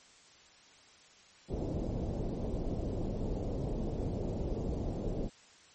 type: low-pass noise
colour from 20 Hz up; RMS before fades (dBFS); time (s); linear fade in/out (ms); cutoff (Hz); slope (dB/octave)
pink; -35; 1.48-5.3; 50; 590; 24
effects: white hiss -59 dBFS RMS until 5.74 s + MP3 32 kbps